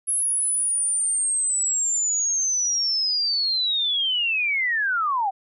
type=linear sweep; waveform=sine; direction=down; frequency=10820 to 740 Hz; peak=-20 dBFS; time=0.07-5.31 s; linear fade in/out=20 ms; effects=none